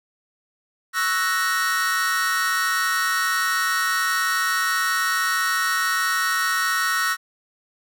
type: chord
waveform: 45% pulse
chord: F# dominant seventh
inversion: second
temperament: equal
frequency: 1108.7 / 1318.5 / 1480 / 1864.7 Hz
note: C#6 / E6 / F#6 / A#6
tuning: 0 / 0 / 0 / 0 cents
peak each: -30 / -25 / -25 / -24 dBFS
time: 0.93-7.17 s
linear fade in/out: 50 ms
effects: none